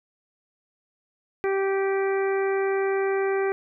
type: harmonic tone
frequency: 389.7 Hz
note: G4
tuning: 10 cents flat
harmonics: 1 / 2 / 3 / 4 / 5 / 6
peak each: -22 / -32 / -36 / -35 / -36 / -39 dBFS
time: 1.44-3.52 s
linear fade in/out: 0 ms
effects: none